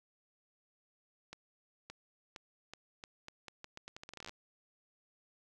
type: accelerating click train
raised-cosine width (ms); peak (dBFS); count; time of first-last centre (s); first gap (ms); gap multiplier
0.2; -29; 22; 1.33-4.294; 570; 0.81
effects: none